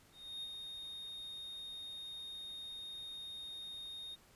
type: tone with ADSR envelope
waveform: triangle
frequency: 3700 Hz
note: A#7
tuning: 14 cents flat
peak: -39 dBFS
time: 0.12-4.16 s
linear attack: 310 ms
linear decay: 38 ms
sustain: -4 dB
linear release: 22 ms
effects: pink hiss -65 dBFS RMS until 4.35 s + resampled to 32000 Hz